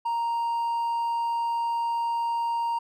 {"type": "tone with hard clipping", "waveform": "triangle", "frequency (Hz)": 932.3, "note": "A#5", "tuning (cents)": 0, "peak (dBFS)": -25, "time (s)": [0.05, 2.79], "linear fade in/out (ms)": 10, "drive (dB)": 5, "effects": []}